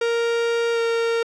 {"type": "tone with pitch glide", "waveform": "45% pulse", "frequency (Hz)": [466.2, 461.4], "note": ["A#4", "A#4"], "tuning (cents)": [0, -18], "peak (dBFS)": -19, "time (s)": [0.01, 1.23], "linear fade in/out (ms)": 5, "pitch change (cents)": -18, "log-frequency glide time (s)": [0.73, 0.79], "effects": ["low-pass 5000 Hz 12 dB/octave"]}